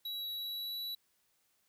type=tone with pitch glide; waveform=square; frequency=3899 to 3933 Hz; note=B7 to B7; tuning=-23 to -8 cents; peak=-38 dBFS; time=0.05-0.95 s; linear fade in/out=5 ms; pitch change=+15 cents; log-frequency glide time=0.32-0.77 s; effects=white hiss -75 dBFS RMS until 1.68 s